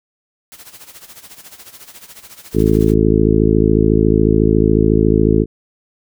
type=noise with tremolo; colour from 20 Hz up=white; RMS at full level=-36 dBFS; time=0.52-2.94 s; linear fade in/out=0 ms; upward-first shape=sine; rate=14 Hz; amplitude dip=75%
type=harmonic tone; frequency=54 Hz; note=A1; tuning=32 cents flat; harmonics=1 / 2 / 3 / 4 / 5 / 6 / 7 / 8; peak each=-18 / -18 / -18 / -18 / -18 / -18 / -18 / -18 dBFS; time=2.53-5.46 s; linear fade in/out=50 ms
effects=none